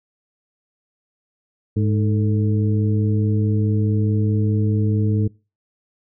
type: harmonic tone with a mistuned harmonic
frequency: 104.7 Hz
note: G#2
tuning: 15 cents sharp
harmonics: 1 / 2 / 3 / 4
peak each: -17 / -23 / -27 / -29 dBFS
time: 1.76-5.28 s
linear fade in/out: 10 ms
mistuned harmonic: 4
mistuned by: +84 cents
effects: noise-tail reverb RT60 0.3 s tail -23 dB re dry